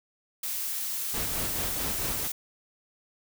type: noise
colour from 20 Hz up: blue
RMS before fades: -32 dBFS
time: 0.43-2.32 s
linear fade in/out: 5 ms
type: noise with tremolo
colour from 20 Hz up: pink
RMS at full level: -33 dBFS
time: 1.13-2.28 s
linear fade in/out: 20 ms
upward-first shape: sine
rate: 4.5 Hz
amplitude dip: 50%
effects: none